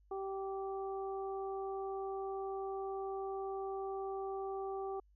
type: harmonic tone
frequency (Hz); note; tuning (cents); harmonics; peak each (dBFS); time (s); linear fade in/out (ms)
388.3; G4; -16; 1 / 2 / 3; -39 / -43 / -49; 0.11-5; 5
effects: added 50 Hz sine -64 dBFS peak until 5.15 s